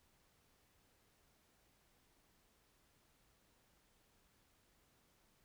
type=silence; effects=pink hiss -74 dBFS RMS until 5.44 s